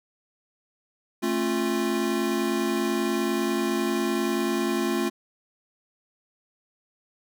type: chord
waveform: square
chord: A augmented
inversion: none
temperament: equal with one note detuned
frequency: 220 / 270.1 / 349.2 Hz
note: A3 / C#4 / E#4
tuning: 0 / -45 / 0 cents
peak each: -29 / -30 / -27 dBFS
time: 1.22-5.1 s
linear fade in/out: 20 ms
effects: none